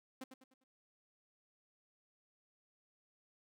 sawtooth tone with echo, 261.6 Hz, C4, in tune, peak -40 dBFS, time 0.21-0.24 s, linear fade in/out 5 ms, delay 100 ms, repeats 4, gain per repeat -8 dB, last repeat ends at 0.64 s, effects none

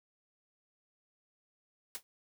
white noise with exponential decay, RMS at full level -36 dBFS, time 1.95-2.03 s, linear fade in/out 0 ms, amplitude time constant 16 ms, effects none

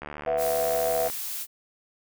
click train, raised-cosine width 0.5 ms, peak -21 dBFS, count 81, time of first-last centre 0.02-1.1 s, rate 74.1 Hz
sine chord, B suspended fourth, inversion none, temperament equal, 493.9 / 659.3 / 740 Hz, B4 / E5 / F#5, 0 / 0 / 0 cents, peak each -28 / -25 / -31 dBFS, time 0.26-1.09 s, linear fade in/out 20 ms
blue noise, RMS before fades -33 dBFS, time 0.37-1.47 s, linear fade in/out 50 ms
effects none

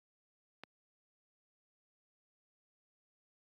click, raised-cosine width 0.3 ms, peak -30 dBFS, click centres 0.636 s, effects high-pass 150 Hz 12 dB/octave + Opus 48 kbps

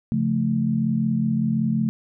sine chord, Db augmented, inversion none, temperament equal, 138.59 / 174.61 / 220 Hz, Db3 / F3 / A3, 0 / 0 / 0 cents, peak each -25 / -26 / -21 dBFS, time 0.12-1.89 s, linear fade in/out 0 ms, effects none

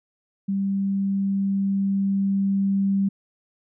sine tone with level ramp, 196.3 Hz, G3, 3 cents sharp, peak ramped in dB -21 to -18 dBFS, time 0.48-3.09 s, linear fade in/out 10 ms, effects none

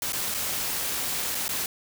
white noise with dropouts, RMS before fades -29 dBFS, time 0.02-1.66 s, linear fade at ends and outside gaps 1 ms, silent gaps 0.122-0.131 / 0.342-0.346 / 1.347-1.352 / 1.481-1.491 s, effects none

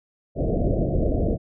pink low-pass noise, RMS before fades -22 dBFS, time 0.35-1.38 s, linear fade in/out 50 ms, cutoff 680 Hz, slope 96 dB/octave, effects none

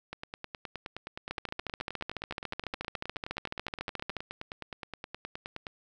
two click trains, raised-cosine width 0.3 ms, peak -18 / -22 dBFS, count 41 / 54, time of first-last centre 1.31-4.167 / 0.13-5.668 s, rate 14 / 9.57 Hz, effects none

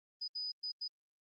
sine tone bursts at uneven times, 4978 Hz, D#8, in tune, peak -37 dBFS, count 4, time 0.21-0.28 / 0.35-0.52 / 0.63-0.72 / 0.81-0.88 s, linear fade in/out 10 ms, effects Opus 32 kbps

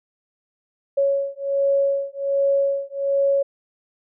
sine beating tone pair, 554.4 / 555.7 Hz, C#5 / C#5, 0 / +4 cents, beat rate 1.3 Hz, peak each -21 dBFS, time 0.97-3.43 s, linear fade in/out 10 ms, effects none

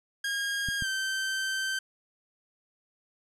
sawtooth tone with pitch glide, 1626 to 1551.7 Hz, G#6 to G6, -37 to -18 cents, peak -25 dBFS, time 0.24-1.79 s, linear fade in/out 5 ms, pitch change -81 cents, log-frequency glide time 0.79-0.87 s
clicks, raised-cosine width 5 ms, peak -24 dBFS, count 2, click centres 0.687 / 0.823 s
effects low-pass 10000 Hz 12 dB/octave

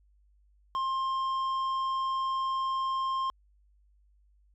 sine tone with tanh clipping, 1060 Hz, C6, 22 cents sharp, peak -29 dBFS, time 0.75-3.3 s, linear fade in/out 0 ms, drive 7 dB, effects added 50 Hz sine -61 dBFS peak until 4.54 s

